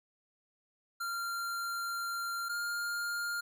square tone pair in turn, 1384 / 1406.6 Hz, F6 / F6, -16 / +12 cents, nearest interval unison, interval 28 cents, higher second, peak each -35 / -34 dBFS, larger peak second, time 1-2.49 / 2.49-3.41 s, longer first, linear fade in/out 10 ms, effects none

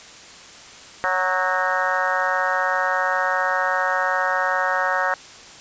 harmonic tone with a mistuned harmonic, 185 Hz, F#3, in tune, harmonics 3 / 4 / 5 / 6 / 7 / 8 / 9 / 10, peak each -27 / -27 / -27 / -27 / -27 / -27 / -27 / -27 dBFS, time 1.04-5.14 s, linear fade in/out 0 ms, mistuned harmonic 9, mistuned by -45 cents, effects white hiss -42 dBFS RMS until 5.6 s + resampled to 16000 Hz

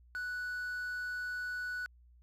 triangle tone with quantisation, 1480 Hz, F#6, in tune, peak -34 dBFS, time 0.15-1.86 s, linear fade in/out 0 ms, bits 9, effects added 60 Hz sine -58 dBFS peak until 2.22 s + low-pass 9000 Hz 12 dB/octave

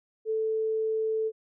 sine tone, 440 Hz, A4, in tune, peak -25 dBFS, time 0.25-1.32 s, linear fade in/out 50 ms, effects none

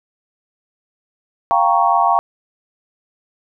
sine chord, G half-diminished seventh, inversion third, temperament equal, 698.5 / 784 / 932.3 / 1108.7 Hz, F5 / G5 / Bb5 / Db6, 0 / 0 / 0 / 0 cents, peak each -17 dBFS, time 1.51-2.19 s, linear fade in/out 0 ms, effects none

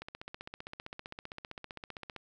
click train, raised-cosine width 0.3 ms, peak -26 dBFS, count 34, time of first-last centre 0.02-2.163 s, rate 15.4 Hz, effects none

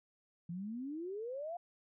sine exponential sweep, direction up, 164.81 to 718 Hz, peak -39 dBFS, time 0.49-1.57 s, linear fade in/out 5 ms, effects none

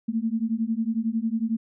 sine beating tone pair, 220 / 231 Hz, A3 / A#3, 0 / -16 cents, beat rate 11 Hz, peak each -26 dBFS, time 0.08-1.57 s, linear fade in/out 10 ms, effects none

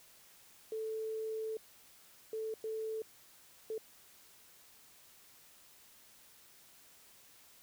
sine tone bursts at uneven times, 440 Hz, A4, in tune, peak -36 dBFS, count 4, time 0.72-1.57 / 2.33-2.54 / 2.64-3.02 / 3.7-3.78 s, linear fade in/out 2 ms, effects white hiss -61 dBFS RMS until 7.62 s

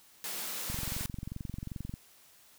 white high-pass noise, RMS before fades -38 dBFS, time 0.24-1.06 s, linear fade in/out 0 ms, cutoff 150 Hz, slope 96 dB/octave
click train, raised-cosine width 5 ms, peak -26 dBFS, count 29, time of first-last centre 0.7-1.939 s, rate 22.6 Hz
effects white hiss -60 dBFS RMS until 2.58 s

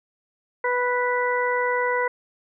harmonic tone, 493 Hz, B4, 3 cents flat, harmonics 1 / 2 / 3 / 4, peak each -24 / -25 / -29 / -27 dBFS, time 0.64-2.08 s, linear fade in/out 5 ms, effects none

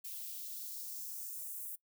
violet noise with high-pass filter sweep, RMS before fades -44 dBFS, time 0.04-1.76 s, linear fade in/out 10 ms, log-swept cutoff 2600 to 9700 Hz, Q 1.5, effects noise-tail reverb RT60 0.1 s tail -21 dB re dry

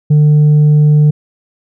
triangle tone with tanh clipping, 150 Hz, D3, 37 cents sharp, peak -5 dBFS, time 0.1-1.11 s, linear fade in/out 10 ms, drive 7 dB, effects none

